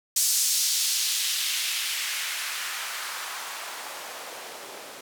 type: noise with band-pass filter sweep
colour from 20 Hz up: blue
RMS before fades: -29 dBFS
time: 0.16-5.01 s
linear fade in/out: 5 ms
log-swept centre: 6600 to 400 Hz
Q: 1.2
effects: none